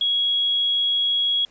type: tone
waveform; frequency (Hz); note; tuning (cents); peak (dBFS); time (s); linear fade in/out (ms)
sine; 3322; G#7; 0; -18; 0.01-1.45; 2
effects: pink hiss -56 dBFS RMS until 1.5 s + resampled to 16000 Hz